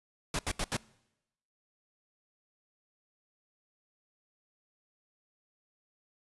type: noise bursts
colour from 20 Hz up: pink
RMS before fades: -32 dBFS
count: 4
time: 0.34-0.768 s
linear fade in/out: 2 ms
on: 50 ms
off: 76 ms
effects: noise-tail reverb RT60 0.9 s tail -23 dB re dry + resampled to 24000 Hz